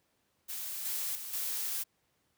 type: noise with level steps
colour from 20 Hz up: blue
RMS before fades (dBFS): -39 / -35 / -42 / -35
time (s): 0.48-1.84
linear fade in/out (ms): 20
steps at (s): 0.85 / 1.15 / 1.33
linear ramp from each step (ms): 5
effects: pink hiss -75 dBFS RMS until 2.37 s + high-pass 80 Hz 12 dB/octave